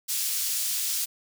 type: high-pass noise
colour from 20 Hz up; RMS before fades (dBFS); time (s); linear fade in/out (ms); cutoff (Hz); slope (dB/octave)
pink; -28; 0.08-1.06; 20; 5300; 12
effects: none